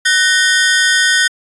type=ring-modulated tone; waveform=sawtooth; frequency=1677 Hz; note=G#6; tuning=16 cents sharp; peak=-3 dBFS; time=0.05-1.28 s; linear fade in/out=10 ms; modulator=176 Hz; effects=resampled to 24000 Hz